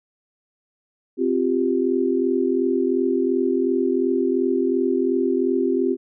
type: chord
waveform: sine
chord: C suspended fourth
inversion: none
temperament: equal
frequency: 261.6 / 349.2 / 392 Hz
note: C4 / F4 / G4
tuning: 0 / 0 / 0 cents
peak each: -22 dBFS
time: 1.17-5.97 s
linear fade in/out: 50 ms
effects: none